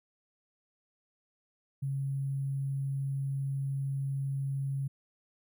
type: tone with sample-and-hold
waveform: sine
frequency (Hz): 137.1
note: C#3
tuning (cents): -19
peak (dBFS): -30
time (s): 1.82-4.88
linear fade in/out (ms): 10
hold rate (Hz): 11025
effects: none